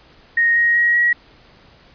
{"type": "tone with pitch steps", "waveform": "sine", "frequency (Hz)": [1864.7, 1879.8, 1895.1, 1910.5], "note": ["A#6", "A#6", "A#6", "A#6"], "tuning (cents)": [0, 14, 28, 42], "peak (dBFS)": -12, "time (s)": [0.37, 1.13], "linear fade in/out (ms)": 5, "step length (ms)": 190, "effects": ["pink hiss -49 dBFS RMS until 1.94 s", "resampled to 11025 Hz"]}